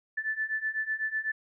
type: beating tone pair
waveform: sine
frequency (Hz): 1748 / 1756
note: A6 / A6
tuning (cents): -12 / -4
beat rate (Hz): 8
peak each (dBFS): -33 / -31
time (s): 0.17-1.32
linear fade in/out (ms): 10
effects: none